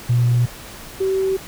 sine tone pair in turn, 121.1 / 382.9 Hz, B2 / G4, -34 / -41 cents, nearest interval octave + minor sixth, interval 1993 cents, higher second, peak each -12 / -16 dBFS, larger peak first, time 0.09-0.46 / 1-1.37 s, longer neither, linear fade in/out 10 ms, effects tanh soft clip ceiling -8 dBFS + pink hiss -37 dBFS RMS until 1.47 s

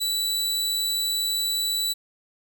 sawtooth tone, 3951 Hz, B7, in tune, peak -20 dBFS, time 0-1.94 s, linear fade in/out 20 ms, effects none

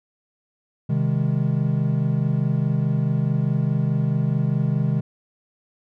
triangle chord, Ab major, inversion first, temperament equal with one note detuned, 130.81 / 155.56 / 204.1 Hz, C3 / Eb3 / Ab3, 0 / 0 / -30 cents, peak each -20 / -20 / -24 dBFS, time 0.89-5.01 s, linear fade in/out 10 ms, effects none

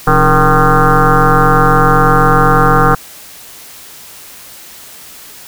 sine tone with frequency modulation, 622 Hz, D#5, 1 cent flat, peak -5 dBFS, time 0.07-2.95 s, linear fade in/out 5 ms, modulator 150 Hz, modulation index 5.5, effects white hiss -34 dBFS RMS until 5.47 s

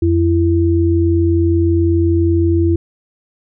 sine tone pair together, 87.31 / 335.2 Hz, F2 / E4, 0 / +29 cents, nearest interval octave + major seventh, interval 2329 cents, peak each -13 dBFS, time 0.02-2.76 s, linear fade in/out 5 ms, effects none

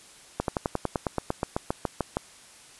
slowing click train, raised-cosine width 1 ms, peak -11 dBFS, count 16, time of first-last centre 0.4-2.169 s, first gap 82 ms, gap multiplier 1.05, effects white hiss -51 dBFS RMS until 2.79 s + resampled to 24000 Hz

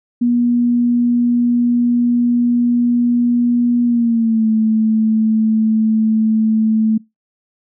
sine tone with pitch glide, 240.7 to 219.5 Hz, B3 to A3, -44 to -4 cents, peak -11 dBFS, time 0.21-6.98 s, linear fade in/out 10 ms, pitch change -160 cents, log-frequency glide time 3.84-4.47 s, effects noise-tail reverb RT60 0.2 s tail -23 dB re dry

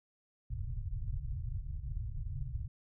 pink low-pass noise, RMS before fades -38 dBFS, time 0.5-2.68 s, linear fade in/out 5 ms, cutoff 140 Hz, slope 96 dB/octave, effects none

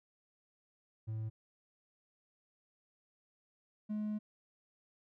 triangle tone pair in turn, 110 / 211.8 Hz, A2 / G#3, 0 / +34 cents, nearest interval major seventh, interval 1134 cents, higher second, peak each -34 / -32 dBFS, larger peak second, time 1.07-1.3 / 3.89-4.19 s, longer second, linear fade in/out 20 ms, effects tanh soft clip ceiling -28 dBFS

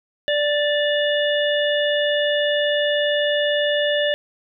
harmonic tone with a mistuned harmonic, 587.3 Hz, D5, in tune, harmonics 1 / 3 / 5 / 6, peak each -19 / -24 / -26 / -27 dBFS, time 0.28-4.14 s, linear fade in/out 0 ms, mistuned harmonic 5, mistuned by -27 cents, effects none

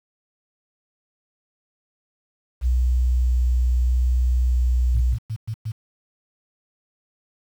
sine tone with vibrato, 61.74 Hz, B1, in tune, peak -16 dBFS, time 2.61-5.17 s, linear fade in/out 50 ms, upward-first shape square, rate 0.79 Hz, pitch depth 8 cents each way
sine tone bursts, 110.2 Hz, A2, 3 cents sharp, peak -24 dBFS, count 5, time 4.94-5.72 s, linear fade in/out 10 ms, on 68 ms, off 110 ms
effects 8-bit

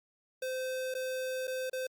square tone with dropouts, 516 Hz, C5, 24 cents flat, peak -34 dBFS, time 0.42-1.87 s, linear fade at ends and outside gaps 5 ms, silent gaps 0.941-0.949 / 1.472-1.477 / 1.698-1.73 s, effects Opus 48 kbps

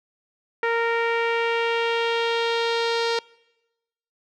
sawtooth tone with low-pass filter sweep, 463.2 Hz, A#4, 11 cents flat, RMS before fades -23 dBFS, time 0.63-3.19 s, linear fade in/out 2 ms, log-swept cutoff 2000 to 4500 Hz, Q 2.4, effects noise-tail reverb RT60 1.0 s tail -24 dB re dry

